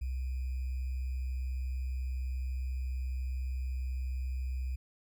sine tone with sample-and-hold, 64.2 Hz, C2, 32 cents flat, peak -32 dBFS, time 0.01-4.76 s, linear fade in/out 10 ms, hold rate 2450 Hz, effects none

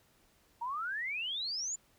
sine exponential sweep, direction up, 912 to 7250 Hz, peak -34 dBFS, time 0.61-1.76 s, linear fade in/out 10 ms, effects pink hiss -68 dBFS RMS until 1.98 s

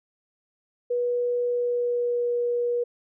sine tone with pitch glide, 486.3 to 481 Hz, B4 to B4, -27 to -46 cents, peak -22 dBFS, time 0.9-2.84 s, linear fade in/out 10 ms, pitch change -19 cents, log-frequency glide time 1.44-2.33 s, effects none

